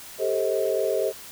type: chord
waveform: sine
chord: A half-diminished seventh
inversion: third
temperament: just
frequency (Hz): 396 / 440 / 528 / 633.6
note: G4 / A4 / C5 / Eb5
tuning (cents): +18 / 0 / +16 / +31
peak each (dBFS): -27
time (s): 0.18-1.13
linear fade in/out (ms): 50
effects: white hiss -42 dBFS RMS until 1.31 s